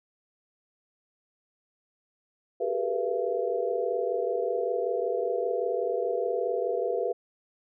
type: tone cluster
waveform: sine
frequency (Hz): 379.8 / 404.9 / 451.6 / 490.4 / 677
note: F#4 / G#4 / A4 / B4 / E5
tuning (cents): +45 / -44 / +45 / -12 / +46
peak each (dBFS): -35 / -32 / -34 / -29 / -33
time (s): 2.6-7.13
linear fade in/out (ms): 10
effects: none